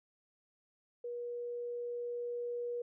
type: tone with level ramp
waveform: sine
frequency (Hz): 480.7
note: B4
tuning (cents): -47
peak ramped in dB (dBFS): -38 to -35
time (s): 1.04-2.82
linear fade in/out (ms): 5
effects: none